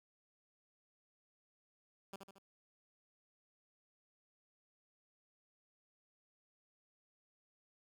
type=tone with echo; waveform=10% pulse; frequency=195.2 Hz; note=G3; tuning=7 cents flat; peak=-37 dBFS; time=2.13-2.16 s; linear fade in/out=2 ms; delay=75 ms; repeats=3; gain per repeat=-5 dB; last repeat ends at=2.385 s; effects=none